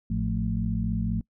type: harmonic tone with a mistuned harmonic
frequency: 55 Hz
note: A1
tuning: in tune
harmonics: 1 / 2 / 3 / 4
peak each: -30 / -30 / -30 / -30 dBFS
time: 0.1-1.21 s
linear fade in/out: 5 ms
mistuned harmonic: 3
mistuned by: +110 cents
effects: noise-tail reverb RT60 0.1 s tail -24 dB re dry